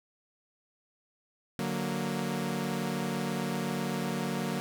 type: chord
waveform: sawtooth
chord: D augmented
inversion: none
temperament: equal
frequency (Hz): 146.83 / 185 / 233.1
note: D3 / F#3 / A#3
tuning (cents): 0 / 0 / 0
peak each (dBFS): -33 / -30 / -30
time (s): 1.59-4.6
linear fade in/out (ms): 0
effects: none